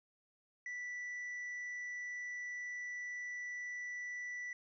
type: tone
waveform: triangle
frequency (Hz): 1967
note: B6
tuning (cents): -7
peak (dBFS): -39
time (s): 0.66-4.53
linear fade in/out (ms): 2
effects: resampled to 16000 Hz